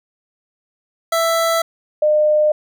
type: tone pair in turn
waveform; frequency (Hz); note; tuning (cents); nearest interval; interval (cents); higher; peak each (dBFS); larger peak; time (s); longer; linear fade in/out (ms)
25% pulse / sine; 662 / 606; E5 / D#5; +7 / -46; major second; 153; first; -11; neither; 1.12-1.62 / 2.02-2.52; neither; 5
effects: none